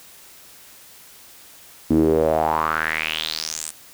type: tone with band-pass filter sweep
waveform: sawtooth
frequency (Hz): 79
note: D#2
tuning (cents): +27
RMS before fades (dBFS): -21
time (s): 1.9-3.71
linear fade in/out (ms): 10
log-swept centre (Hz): 270 to 8900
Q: 5.1
effects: white hiss -46 dBFS RMS until 3.93 s